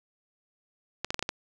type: clicks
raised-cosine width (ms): 0.2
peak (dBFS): -12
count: 6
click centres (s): 1.046 / 1.105 / 1.144 / 1.193 / 1.226 / 1.291
effects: none